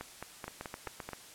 two click trains, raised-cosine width 0.5 ms, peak -24 / -24 dBFS, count 6 / 6, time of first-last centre 0.01-1.09 / 0.48-1.133 s, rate 4.63 / 7.66 Hz, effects white hiss -52 dBFS RMS until 1.34 s + low-pass 11000 Hz 12 dB/octave

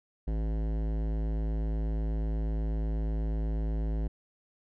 sine tone with hard clipping, 54.1 Hz, A1, 29 cents flat, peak -30 dBFS, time 0.27-4.08 s, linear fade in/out 10 ms, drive 17 dB, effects none

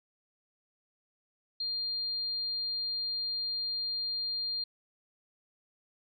sine tone, 4200 Hz, C8, 6 cents sharp, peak -31 dBFS, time 1.6-4.64 s, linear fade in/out 5 ms, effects none

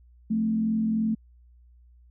sine tone with frequency modulation, 220 Hz, A3, in tune, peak -22 dBFS, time 0.3-1.15 s, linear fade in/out 10 ms, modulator 43.3 Hz, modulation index 0.42, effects added 60 Hz sine -52 dBFS peak until 2.1 s

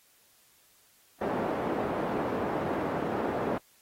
pink band-pass noise, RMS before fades -31 dBFS, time 1.21-3.58 s, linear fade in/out 5 ms, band 260 to 840 Hz, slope 12 dB/octave, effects white hiss -63 dBFS RMS until 3.81 s + AAC 48 kbps

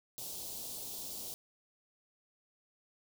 white band-stop noise, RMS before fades -43 dBFS, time 0.18-1.34 s, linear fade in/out 0 ms, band 820 to 3500 Hz, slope 24 dB/octave, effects none

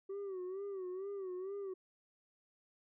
sine tone with vibrato, 382.3 Hz, G4, 43 cents flat, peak -37 dBFS, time 0.09-1.74 s, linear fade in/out 10 ms, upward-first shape sine, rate 2.2 Hz, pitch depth 95 cents each way, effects tanh soft clip ceiling -39 dBFS

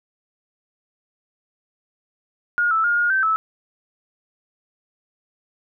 sine tone with pitch steps, 1429 / 1316 / 1420 / 1428 / 1550 / 1306 Hz, F6 / E6 / F6 / F6 / G6 / E6, +39 / -3 / +28 / +38 / -20 / -17 cents, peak -16 dBFS, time 2.58-3.36 s, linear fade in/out 0 ms, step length 130 ms, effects none

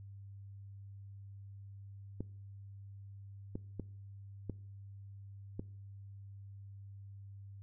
clicks, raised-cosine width 3 ms, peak -26 dBFS, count 5, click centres 2.206 / 3.555 / 3.797 / 4.497 / 5.595 s, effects noise-tail reverb RT60 0.6 s tail -22 dB re dry + added 99 Hz sine -48 dBFS peak until 7.62 s

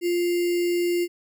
sine tone with sample-and-hold, 349.2 Hz, F4, in tune, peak -20 dBFS, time 0.01-1.08 s, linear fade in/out 50 ms, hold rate 2450 Hz, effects none

